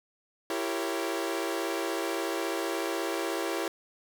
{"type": "chord", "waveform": "sawtooth", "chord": "E diminished seventh", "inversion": "none", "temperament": "equal with one note detuned", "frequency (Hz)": [335.6, 392, 466.2, 554.4], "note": ["E4", "G4", "Bb4", "Db5"], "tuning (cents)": [31, 0, 0, 0], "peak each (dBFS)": [-29, -31, -33, -33], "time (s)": [0.5, 3.68], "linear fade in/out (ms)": 2, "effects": []}